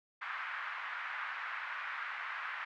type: band-pass noise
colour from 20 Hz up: white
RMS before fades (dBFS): -41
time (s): 0.21-2.65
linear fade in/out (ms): 10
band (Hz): 1100 to 1900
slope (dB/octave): 24
effects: none